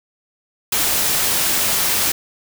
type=noise; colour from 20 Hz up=white; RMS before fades=-18 dBFS; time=0.72-2.12 s; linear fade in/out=5 ms; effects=none